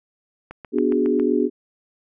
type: click train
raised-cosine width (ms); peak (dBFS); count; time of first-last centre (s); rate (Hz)
0.5; -21; 6; 0.51-1.198; 7.27
type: chord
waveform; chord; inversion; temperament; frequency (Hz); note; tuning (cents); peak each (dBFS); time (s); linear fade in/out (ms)
sine; G# half-diminished seventh; first; equal; 246.9 / 293.7 / 370 / 415.3; B3 / D4 / F#4 / G#4; 0 / 0 / 0 / 0; -22; 0.72-1.5; 50
effects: none